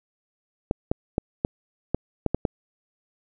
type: clicks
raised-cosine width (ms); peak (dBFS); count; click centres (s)
2; -8; 8; 0.711 / 0.915 / 1.181 / 1.449 / 1.946 / 2.263 / 2.346 / 2.452
effects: none